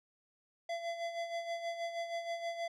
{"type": "tone with tremolo", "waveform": "square", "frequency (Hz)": 678, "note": "E5", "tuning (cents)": 49, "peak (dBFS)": -35, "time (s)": [0.69, 2.68], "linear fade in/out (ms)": 5, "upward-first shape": "sine", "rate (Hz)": 6.3, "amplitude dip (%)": 60, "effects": ["low-pass 5000 Hz 12 dB/octave"]}